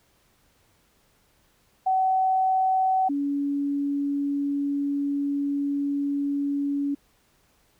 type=tone pair in turn; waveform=sine; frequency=756 / 283.2 Hz; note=F#5 / C#4; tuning=+37 / +37 cents; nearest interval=octave + perfect fourth; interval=1700 cents; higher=first; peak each=-19 / -23 dBFS; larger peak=first; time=1.86-3.09 / 3.09-6.95 s; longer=second; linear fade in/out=10 ms; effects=pink hiss -64 dBFS RMS until 7.79 s